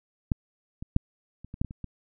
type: clicks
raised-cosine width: 5 ms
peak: -11 / -24 / -8 / -30 / -26 / -12 / -22 / -27 / -23 dBFS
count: 9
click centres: 0.318 / 0.825 / 0.964 / 1.446 / 1.541 / 1.615 / 1.647 / 1.709 / 1.843 s
effects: none